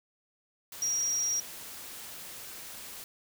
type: tone in noise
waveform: sine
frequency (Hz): 5690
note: F8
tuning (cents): +31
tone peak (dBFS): -27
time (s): 0.82-1.4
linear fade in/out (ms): 2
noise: white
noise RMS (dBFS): -44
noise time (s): 0.72-3.04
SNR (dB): +14
effects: none